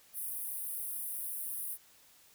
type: high-pass noise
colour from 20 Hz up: pink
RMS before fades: -39 dBFS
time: 0.13-1.78 s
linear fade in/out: 50 ms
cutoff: 9200 Hz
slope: 96 dB/octave
effects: white hiss -62 dBFS RMS until 2.34 s